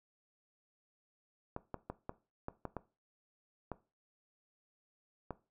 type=clicks; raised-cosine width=1 ms; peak=-25 dBFS; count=9; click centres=1.564 / 1.743 / 1.9 / 2.094 / 2.484 / 2.653 / 2.767 / 3.717 / 5.307 s; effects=noise-tail reverb RT60 0.3 s tail -17 dB re dry